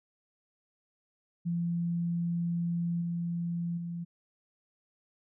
sine tone with level steps, 171 Hz, F3, 36 cents flat, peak -28 / -30 / -34 dBFS, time 1.45-4.05 s, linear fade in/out 20 ms, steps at 3.01 / 3.77 s, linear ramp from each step 10 ms, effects none

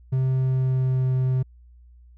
triangle tone with pitch glide, 130.81 to 129.31 Hz, C3 to C3, 0 to -20 cents, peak -17 dBFS, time 0.12-1.43 s, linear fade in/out 10 ms, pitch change -20 cents, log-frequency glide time 0.3-1.1 s, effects added 60 Hz sine -47 dBFS peak until 2.17 s

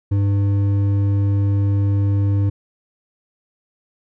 sine tone with hard clipping, 100 Hz, G2, 35 cents sharp, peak -16 dBFS, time 0.11-2.5 s, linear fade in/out 10 ms, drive 7 dB, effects none

